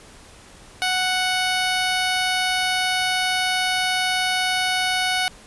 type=tone; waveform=10% pulse; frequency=740 Hz; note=F#5; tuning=in tune; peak=-11 dBFS; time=0.82-5.28 s; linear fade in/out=0 ms; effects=pink hiss -46 dBFS RMS until 5.46 s + resampled to 24000 Hz